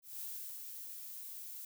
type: noise with ADSR envelope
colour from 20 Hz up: violet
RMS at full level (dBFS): -43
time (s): 0.02-1.65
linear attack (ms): 180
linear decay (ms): 400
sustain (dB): -4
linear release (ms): 3
effects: none